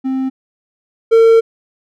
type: tone pair in turn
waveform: triangle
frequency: 263.3 / 454.1 Hz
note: C4 / A#4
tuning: +11 / -45 cents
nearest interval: major sixth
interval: 944 cents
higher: second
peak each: -13 / -3 dBFS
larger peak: second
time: 0.04-0.3 / 1.11-1.41 s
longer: second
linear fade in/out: 20 ms
effects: none